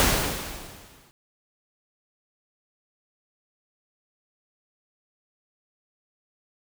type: noise with exponential decay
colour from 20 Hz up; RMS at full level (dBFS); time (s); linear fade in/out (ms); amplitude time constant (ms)
pink; -18; 0-1.11; 0; 240
effects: none